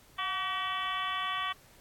harmonic tone with a mistuned harmonic, 380.5 Hz, F#4, 48 cents sharp, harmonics 2 / 3 / 4 / 5 / 6 / 7 / 8 / 9, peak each -43 / -33 / -44 / -39 / -43 / -44 / -40 / -41 dBFS, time 0.18-1.53 s, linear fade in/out 10 ms, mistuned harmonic 2, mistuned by -67 cents, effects pink hiss -59 dBFS RMS until 1.8 s + AAC 64 kbps

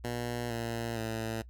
10% pulse tone with pitch steps, 120 / 116.11 / 112.35 Hz, B2 / A#2 / A2, -49 / -6 / +37 cents, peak -25 dBFS, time 0.04-1.42 s, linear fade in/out 5 ms, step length 460 ms, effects noise-tail reverb RT60 0.1 s tail -19 dB re dry + added 60 Hz sine -47 dBFS peak until 1.49 s

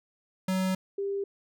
square / sine tone pair in turn, 187.5 / 397.3 Hz, F#3 / G4, +23 / +23 cents, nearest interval octave + minor second, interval 1300 cents, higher second, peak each -26 / -28 dBFS, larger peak first, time 0.48-0.75 / 0.98-1.24 s, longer first, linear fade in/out 5 ms, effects none

